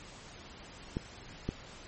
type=clicks; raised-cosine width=3 ms; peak=-19 dBFS; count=2; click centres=0.969 / 1.49 s; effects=pink hiss -50 dBFS RMS until 1.87 s + MP3 32 kbps